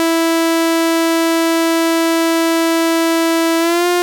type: tone with pitch glide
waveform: sawtooth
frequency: 329.6 to 353.3 Hz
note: E4 to F4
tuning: 0 to +20 cents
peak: -8 dBFS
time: 0-4.02 s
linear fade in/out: 0 ms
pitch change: +120 cents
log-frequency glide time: 3.59-3.87 s
effects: none